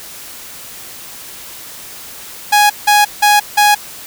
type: tone bursts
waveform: sawtooth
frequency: 830.6 Hz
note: G#5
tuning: in tune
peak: -3 dBFS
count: 4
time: 2.52-3.75 s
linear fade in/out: 10 ms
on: 180 ms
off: 170 ms
effects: white hiss -32 dBFS RMS until 4.06 s